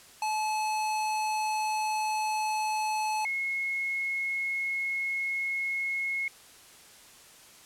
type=tone pair in turn; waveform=square / sine; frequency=861 / 2170 Hz; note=A5 / C#7; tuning=-38 / -37 cents; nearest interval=octave + major third; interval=1601 cents; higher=second; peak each=-28 dBFS; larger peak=neither; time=0.22-3.25 / 3.25-6.28 s; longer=neither; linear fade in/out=2 ms; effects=white hiss -53 dBFS RMS until 7.65 s + low-pass 11000 Hz 12 dB/octave